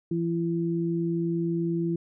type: tone pair together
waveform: sine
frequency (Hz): 168.45 / 336.9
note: E3 / E4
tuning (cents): +38 / +38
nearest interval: octave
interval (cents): 1200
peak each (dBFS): -27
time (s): 0.11-1.96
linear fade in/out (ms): 5
effects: none